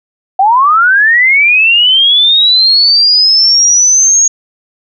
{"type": "linear sweep", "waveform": "sine", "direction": "up", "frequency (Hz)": [740, 6645], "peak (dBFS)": -4, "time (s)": [0.39, 4.28], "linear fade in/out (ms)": 5, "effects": []}